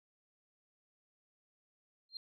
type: tone with exponential growth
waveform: sine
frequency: 4186 Hz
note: C8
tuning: in tune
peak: -36 dBFS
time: 2.09-2.17 s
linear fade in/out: 2 ms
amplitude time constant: 17 ms
effects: tanh soft clip ceiling -33 dBFS